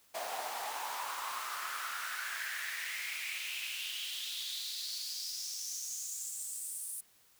pink noise with high-pass filter sweep, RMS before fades -40 dBFS, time 0.14-7.01 s, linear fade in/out 10 ms, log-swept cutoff 680 to 9800 Hz, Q 4.7, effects white hiss -66 dBFS RMS until 7.39 s

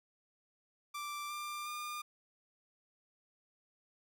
sawtooth tone with pitch steps, 1174.7 / 1190.4 / 1206.3 Hz, D6 / D6 / D6, 0 / +23 / +46 cents, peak -36 dBFS, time 0.94-2.02 s, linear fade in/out 10 ms, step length 360 ms, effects none

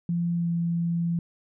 sine tone with pitch glide, 171.5 to 169.63 Hz, F3 to E3, -31 to +50 cents, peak -23 dBFS, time 0.09-1.19 s, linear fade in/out 2 ms, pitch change -19 cents, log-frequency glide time 0.35-0.49 s, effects none

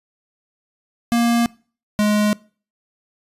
square tone pair in turn, 235.1 / 209.6 Hz, A#3 / G#3, +15 / +16 cents, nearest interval major second, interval 199 cents, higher first, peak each -15 / -15 dBFS, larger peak neither, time 1.12-1.46 / 1.99-2.33 s, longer neither, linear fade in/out 0 ms, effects noise-tail reverb RT60 0.4 s tail -23 dB re dry + resampled to 32000 Hz

